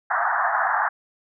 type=band-pass noise; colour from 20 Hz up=pink; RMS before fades=-22 dBFS; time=0.1-0.89 s; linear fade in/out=10 ms; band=680 to 1800 Hz; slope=96 dB/octave; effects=none